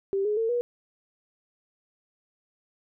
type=tone with pitch steps; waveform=sine; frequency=392 / 420.1 / 450.3 / 482.6 Hz; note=G4 / G#4 / A4 / B4; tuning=0 / +20 / +40 / -40 cents; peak=-23 dBFS; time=0.13-0.61 s; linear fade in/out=0 ms; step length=120 ms; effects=none